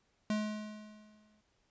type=tone with exponential decay; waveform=square; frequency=212.7 Hz; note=G#3; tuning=42 cents sharp; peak=-30 dBFS; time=0.3-1.41 s; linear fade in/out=2 ms; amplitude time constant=240 ms; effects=pink hiss -75 dBFS RMS until 1.7 s + resampled to 16000 Hz